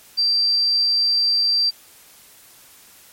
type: tone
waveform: sine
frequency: 4699 Hz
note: D8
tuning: in tune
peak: -15 dBFS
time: 0.17-1.71 s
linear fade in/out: 20 ms
effects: white hiss -48 dBFS RMS until 3.12 s + MP3 64 kbps